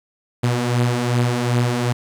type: beating tone pair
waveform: sawtooth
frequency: 119.7 / 122.3 Hz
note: A#2 / B2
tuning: +46 / -16 cents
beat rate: 2.6 Hz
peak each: -19 / -14 dBFS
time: 0.43-1.93 s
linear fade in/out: 10 ms
effects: low-pass 10000 Hz 12 dB/octave + 8-bit